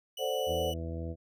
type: tone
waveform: 40% pulse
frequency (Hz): 2960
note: F#7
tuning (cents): 0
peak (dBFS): -38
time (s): 0.17-0.74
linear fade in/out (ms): 5
type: chord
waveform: sine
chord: D dominant seventh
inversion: second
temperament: equal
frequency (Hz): 440 / 523.3 / 587.3 / 740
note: A4 / C5 / D5 / F#5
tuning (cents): 0 / 0 / 0 / 0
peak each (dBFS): -36 / -32 / -36 / -37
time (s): 0.18-0.74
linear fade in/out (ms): 50
type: harmonic tone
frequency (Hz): 82.41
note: E2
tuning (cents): 0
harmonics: 1 / 2 / 3 / 4 / 5 / 6 / 7 / 8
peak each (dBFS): -36 / -42 / -46 / -43 / -55 / -44 / -54 / -48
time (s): 0.46-1.16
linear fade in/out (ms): 50
effects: none